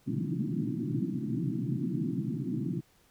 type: band-pass noise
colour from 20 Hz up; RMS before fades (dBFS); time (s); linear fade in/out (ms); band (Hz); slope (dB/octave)
pink; -32; 0.06-2.81; 20; 120 to 340; 96
effects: pink hiss -65 dBFS RMS until 3.1 s